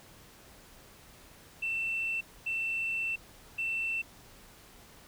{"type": "tone bursts at uneven times", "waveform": "sine", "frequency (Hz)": 2681, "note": "E7", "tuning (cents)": 29, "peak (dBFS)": -29, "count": 3, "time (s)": [[1.62, 2.21], [2.46, 3.16], [3.58, 4.02]], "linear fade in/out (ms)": 10, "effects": ["tanh soft clip ceiling -25 dBFS", "pink hiss -55 dBFS RMS until 5.07 s"]}